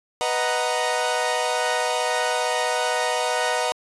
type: chord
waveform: sawtooth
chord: B major seventh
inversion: none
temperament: equal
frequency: 493.9 / 622.3 / 740 / 932.3 Hz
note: B4 / D#5 / F#5 / A#5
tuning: 0 / 0 / 0 / 0 cents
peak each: -23 dBFS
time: 0.21-3.72 s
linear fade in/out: 0 ms
effects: resampled to 24000 Hz